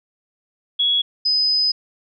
sine tone pair in turn, 3351 / 5021 Hz, G#7 / D#8, +15 / +15 cents, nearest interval perfect fifth, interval 700 cents, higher second, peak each -15 dBFS, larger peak neither, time 0.79-1.02 / 1.25-1.72 s, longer second, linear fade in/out 10 ms, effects none

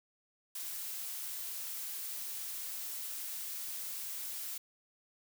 blue noise, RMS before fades -41 dBFS, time 0.55-4.58 s, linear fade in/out 5 ms, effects none

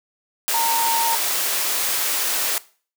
sine tone in noise, 919 Hz, A#5, 25 cents flat, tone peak -20 dBFS, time 0.54-1.15 s, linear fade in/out 0 ms, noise white, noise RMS -22 dBFS, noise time 0.48-2.58 s, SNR -1 dB, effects noise-tail reverb RT60 0.4 s tail -19 dB re dry + high-pass 400 Hz 12 dB/octave

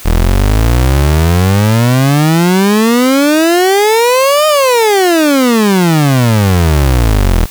30% pulse exponential two-way sweep, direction up then down, 38.89 to 622.3 to 38.89 Hz, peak -4 dBFS, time 0.05-7.46 s, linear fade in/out 10 ms, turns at 4.47 s, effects white hiss -31 dBFS RMS until 7.5 s

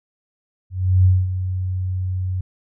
sine tone with ADSR envelope, 92.5 Hz, F#2, in tune, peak -9 dBFS, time 0.7-2.41 s, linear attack 350 ms, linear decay 220 ms, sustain -11 dB, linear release 5 ms, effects none

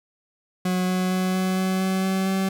40% pulse tone with pitch steps, 183.1 / 184.27 / 185.44 / 186.62 / 187.81 / 189.01 / 190.22 / 191.43 Hz, F#3 / F#3 / F#3 / F#3 / F#3 / F#3 / F#3 / G3, -18 / -7 / +4 / +15 / +26 / +37 / +48 / -41 cents, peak -20 dBFS, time 0.65-2.49 s, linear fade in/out 5 ms, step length 230 ms, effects none

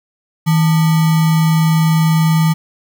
sine tone with sample-and-hold, 160.2 Hz, E3, 49 cents flat, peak -9 dBFS, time 0.46-2.54 s, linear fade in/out 20 ms, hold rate 1050 Hz, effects none

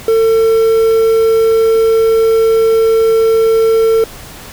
triangle tone with quantisation, 450 Hz, A4, 39 cents sharp, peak -5 dBFS, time 0.08-4.04 s, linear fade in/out 2 ms, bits 5, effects pink hiss -32 dBFS RMS until 4.52 s

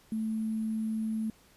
sine tone with sample-and-hold, 220 Hz, A3, in tune, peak -29 dBFS, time 0.12-1.3 s, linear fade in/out 2 ms, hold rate 11025 Hz, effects pink hiss -61 dBFS RMS until 1.56 s + resampled to 32000 Hz

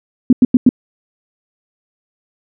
sine tone bursts, 250 Hz, B3, 21 cents sharp, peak -3 dBFS, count 4, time 0.3-0.691 s, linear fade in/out 2 ms, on 28 ms, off 93 ms, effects none

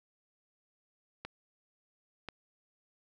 clicks, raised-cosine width 0.3 ms, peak -24 dBFS, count 2, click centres 1.25 / 2.287 s, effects none

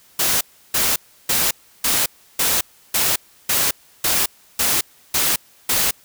white noise bursts, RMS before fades -18 dBFS, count 11, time 0.19-5.91 s, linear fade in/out 5 ms, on 220 ms, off 330 ms, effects white hiss -52 dBFS RMS until 6.04 s

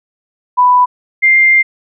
sine tone pair in turn, 992 / 2102 Hz, B5 / C7, +7 / +7 cents, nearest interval octave + minor second, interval 1300 cents, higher second, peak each -5 dBFS, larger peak neither, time 0.57-0.86 / 1.22-1.63 s, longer second, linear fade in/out 20 ms, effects none

